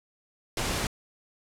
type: noise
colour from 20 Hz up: pink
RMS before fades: -29 dBFS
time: 0.57-0.87 s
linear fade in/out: 2 ms
effects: low-pass 10000 Hz 12 dB/octave